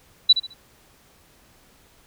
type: tone with echo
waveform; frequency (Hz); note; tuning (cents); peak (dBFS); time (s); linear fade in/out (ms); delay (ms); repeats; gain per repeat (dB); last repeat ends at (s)
sine; 3951; B7; 0; -8; 0.29-0.33; 10; 70; 3; -11; 0.54
effects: pink hiss -56 dBFS RMS until 2.06 s